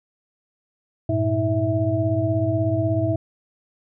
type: tone cluster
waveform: sine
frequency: 100.3 / 116.7 / 320.8 / 654 Hz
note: G2 / A#2 / E4 / E5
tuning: +40 / +2 / -47 / -14 cents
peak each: -24 dBFS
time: 1.09-3.16 s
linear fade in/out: 5 ms
effects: none